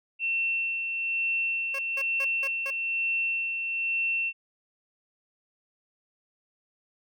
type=tone with tremolo; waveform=sine; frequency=2700 Hz; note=E7; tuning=41 cents sharp; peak=-24 dBFS; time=0.19-4.33 s; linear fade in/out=50 ms; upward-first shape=sine; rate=1.1 Hz; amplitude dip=40%
type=tone bursts; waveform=15% pulse; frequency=546 Hz; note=C#5; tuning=26 cents flat; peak=-29 dBFS; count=5; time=1.74-2.705 s; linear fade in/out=5 ms; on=49 ms; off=180 ms
effects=none